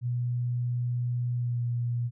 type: tone with pitch glide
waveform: sine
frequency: 122 to 119.97 Hz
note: B2 to B2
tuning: -21 to -50 cents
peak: -26 dBFS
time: 0.01-2.11 s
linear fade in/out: 50 ms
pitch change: -29 cents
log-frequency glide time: 1.34-1.62 s
effects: none